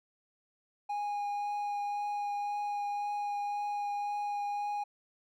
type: tone with vibrato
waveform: triangle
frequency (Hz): 821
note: G#5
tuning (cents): -20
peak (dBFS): -30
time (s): 0.89-4.84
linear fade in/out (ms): 10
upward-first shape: triangle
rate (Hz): 1.9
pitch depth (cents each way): 10
effects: none